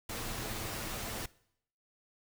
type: noise with comb filter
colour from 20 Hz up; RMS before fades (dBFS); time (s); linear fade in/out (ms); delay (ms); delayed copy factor
pink; -39; 0.09-1.26; 5; 9; +0.5
effects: noise-tail reverb RT60 0.7 s tail -21 dB re dry